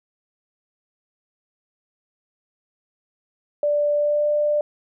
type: tone with pitch glide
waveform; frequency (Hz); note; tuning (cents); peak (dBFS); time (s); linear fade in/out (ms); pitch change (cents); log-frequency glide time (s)
sine; 587.3 to 593.8; D5 to D5; 0 to +19; -17; 3.63-4.61; 2; +19; 3.95-4.27
effects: none